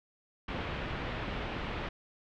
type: low-pass noise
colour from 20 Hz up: pink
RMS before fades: -37 dBFS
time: 0.48-1.89 s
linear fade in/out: 5 ms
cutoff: 3200 Hz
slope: 24 dB/octave
effects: none